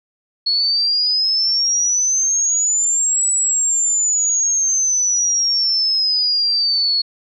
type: exponential two-way sweep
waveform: sine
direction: up then down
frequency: 4344 to 7900 to 4344 Hz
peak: -14 dBFS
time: 0.46-7.02 s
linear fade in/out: 10 ms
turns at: 3.3 s
effects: none